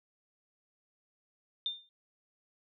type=tone with exponential decay; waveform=sine; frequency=3607 Hz; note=A7; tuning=42 cents sharp; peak=-28 dBFS; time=1.66-1.89 s; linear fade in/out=1 ms; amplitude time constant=48 ms; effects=none